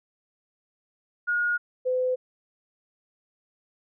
sine tone pair in turn, 1437 / 508.1 Hz, F6 / B4, +49 / +49 cents, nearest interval octave + tritone, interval 1800 cents, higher first, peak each -22 dBFS, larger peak neither, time 1.27-1.58 / 1.85-2.16 s, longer neither, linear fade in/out 20 ms, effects none

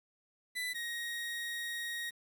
30% pulse tone pair in turn, 1992 / 1880.2 Hz, B6 / A#6, +14 / +14 cents, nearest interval minor second, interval 100 cents, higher first, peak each -32 / -34 dBFS, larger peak first, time 0.55-0.74 / 0.74-2.11 s, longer second, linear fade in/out 20 ms, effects 10-bit

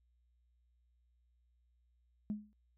sine tone with exponential decay, 210 Hz, G#3, 19 cents sharp, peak -31 dBFS, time 2.3-2.53 s, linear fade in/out 0 ms, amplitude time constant 50 ms, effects tanh soft clip ceiling -29 dBFS + added 60 Hz sine -70 dBFS peak until 2.77 s

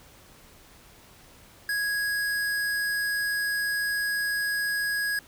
square tone, 1659 Hz, G#6, 2 cents flat, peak -26 dBFS, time 1.69-5.19 s, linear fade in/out 2 ms, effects pink hiss -53 dBFS RMS until 5.27 s

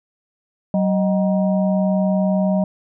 harmonic tone with a mistuned harmonic, 189.4 Hz, F#3, 41 cents sharp, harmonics 1 / 3 / 4 / 5, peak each -16 / -21 / -32 / -34 dBFS, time 0.74-2.64 s, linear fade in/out 2 ms, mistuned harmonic 3, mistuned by +150 cents, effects none

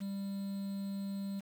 triangle tone with quantisation, 197.4 Hz, G3, 12 cents sharp, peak -34 dBFS, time 0-1.41 s, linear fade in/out 20 ms, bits 9, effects none

